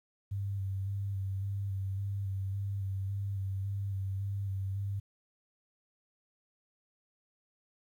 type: tone with vibrato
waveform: sine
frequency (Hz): 98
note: G2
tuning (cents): 0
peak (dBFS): -32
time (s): 0.31-5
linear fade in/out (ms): 10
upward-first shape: square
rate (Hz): 1.8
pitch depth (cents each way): 24
effects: 11-bit